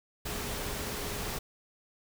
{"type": "tone in noise", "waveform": "sine", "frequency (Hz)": 415.3, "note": "G#4", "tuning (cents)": 0, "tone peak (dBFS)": -45, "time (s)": [0.25, 1.39], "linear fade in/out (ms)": 10, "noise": "pink", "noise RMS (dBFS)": -36, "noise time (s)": [0.25, 1.39], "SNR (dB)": -12, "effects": []}